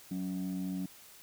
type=tone pair together; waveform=sine; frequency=184.84 / 280 Hz; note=F#3 / C#4; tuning=-1 / +18 cents; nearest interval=perfect fifth; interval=719 cents; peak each=-33 / -36 dBFS; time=0.11-0.86 s; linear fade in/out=5 ms; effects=tanh soft clip ceiling -30 dBFS + white hiss -55 dBFS RMS until 1.22 s